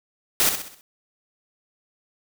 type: noise with echo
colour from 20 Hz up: white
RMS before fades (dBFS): -19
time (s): 0.4-0.49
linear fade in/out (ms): 0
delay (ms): 64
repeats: 5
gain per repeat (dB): -7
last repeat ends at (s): 0.81
effects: none